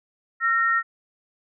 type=tone pair together; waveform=sine; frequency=1355 / 1853.3 Hz; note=E6 / A#6; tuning=+47 / -11 cents; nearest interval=perfect fourth; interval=542 cents; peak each=-21 dBFS; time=0.4-0.83 s; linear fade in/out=50 ms; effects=none